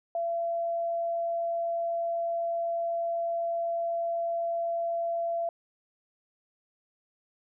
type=tone; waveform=sine; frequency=677 Hz; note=E5; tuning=46 cents sharp; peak=-27 dBFS; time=0.15-5.49 s; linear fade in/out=2 ms; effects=none